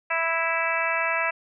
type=harmonic tone; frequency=329.6 Hz; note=E4; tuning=in tune; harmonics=2 / 3 / 4 / 5 / 6 / 7 / 8; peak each=-30 / -30 / -30 / -30 / -30 / -30 / -30 dBFS; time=0.1-1.31 s; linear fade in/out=10 ms; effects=none